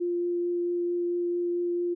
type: tone with vibrato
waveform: sine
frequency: 349.2 Hz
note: F4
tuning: in tune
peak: -25 dBFS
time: 0-1.95 s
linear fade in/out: 20 ms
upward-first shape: triangle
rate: 4.5 Hz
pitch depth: 8 cents each way
effects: none